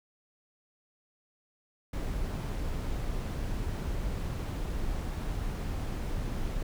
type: noise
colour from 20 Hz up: brown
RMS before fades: -33 dBFS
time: 1.93-6.63 s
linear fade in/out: 5 ms
effects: none